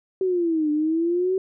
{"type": "exponential two-way sweep", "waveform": "sine", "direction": "down then up", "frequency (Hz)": [382.7, 296.8, 382.7], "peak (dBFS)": -19, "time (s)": [0.21, 1.38], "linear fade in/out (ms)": 2, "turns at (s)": 0.71, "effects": []}